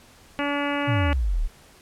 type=harmonic tone; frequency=286.5 Hz; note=D4; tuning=43 cents flat; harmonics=1 / 2 / 3 / 4 / 5 / 6 / 7 / 8 / 9 / 10; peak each=-27 / -30 / -32 / -33 / -34 / -35 / -35 / -36 / -37 / -37 dBFS; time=0.39-1.13 s; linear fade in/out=0 ms
type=exponential sweep; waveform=sine; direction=down; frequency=130.6 to 31.63 Hz; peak=-20 dBFS; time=0.87-1.48 s; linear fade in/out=20 ms
effects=pink hiss -52 dBFS RMS until 1.81 s + low-pass 12000 Hz 12 dB/octave